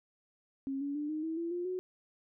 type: tone with pitch steps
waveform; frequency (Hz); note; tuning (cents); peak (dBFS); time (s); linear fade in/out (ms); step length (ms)
sine; 271.3 / 283.3 / 295.9 / 309 / 322.6 / 336.9 / 351.8 / 367.4; C#4 / C#4 / D4 / D#4 / E4 / E4 / F4 / F#4; -37 / +38 / +13 / -12 / -37 / +38 / +13 / -12; -33; 0.67-1.79; 0; 140
effects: none